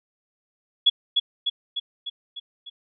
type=tone with echo; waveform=sine; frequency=3371 Hz; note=G#7; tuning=25 cents sharp; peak=-12 dBFS; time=0.86-0.9 s; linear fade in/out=10 ms; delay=300 ms; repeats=6; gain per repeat=-4 dB; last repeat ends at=2.7 s; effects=none